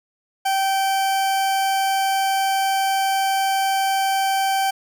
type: tone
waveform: 40% pulse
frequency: 776 Hz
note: G5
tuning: 18 cents flat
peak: -17 dBFS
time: 0.45-4.71 s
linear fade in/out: 10 ms
effects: none